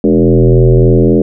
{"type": "tone with frequency modulation", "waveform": "sine", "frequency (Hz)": 125.5, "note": "B2", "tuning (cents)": 28, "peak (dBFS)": -4, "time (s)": [0.04, 1.22], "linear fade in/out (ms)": 2, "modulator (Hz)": 83.4, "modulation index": 4.3, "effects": []}